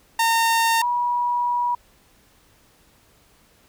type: tone pair in turn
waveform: sawtooth / sine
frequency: 914 / 968.3 Hz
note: A#5 / B5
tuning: -34 / -34 cents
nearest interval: minor second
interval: 100 cents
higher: second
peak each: -13 / -19 dBFS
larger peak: first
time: 0.19-0.82 / 0.82-1.75 s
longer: second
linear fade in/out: 5 ms
effects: pink hiss -57 dBFS RMS until 3.68 s